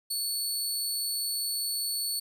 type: tone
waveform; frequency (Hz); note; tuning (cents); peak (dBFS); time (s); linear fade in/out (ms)
20% pulse; 4435; C#8; 0; -23; 0.1-2.2; 10
effects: none